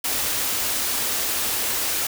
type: band-stop noise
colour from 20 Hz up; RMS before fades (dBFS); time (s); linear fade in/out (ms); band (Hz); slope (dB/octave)
white; -24; 0.04-2.07; 5; 130 to 200; 96
effects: none